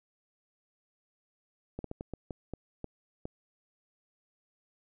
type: slowing click train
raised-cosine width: 2 ms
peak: -24 dBFS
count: 9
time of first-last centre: 1.79-3.255 s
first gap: 53 ms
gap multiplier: 1.34
effects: none